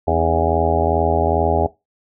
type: harmonic tone with a mistuned harmonic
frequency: 82.41 Hz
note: E2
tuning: in tune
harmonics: 1 / 2 / 3 / 4 / 5 / 6 / 7 / 8 / 9 / 10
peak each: -21 / -29 / -27 / -28 / -22 / -28 / -23 / -21 / -22 / -23 dBFS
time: 0.07-1.67 s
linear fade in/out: 10 ms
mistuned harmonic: 4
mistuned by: -82 cents
effects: noise-tail reverb RT60 0.2 s tail -19 dB re dry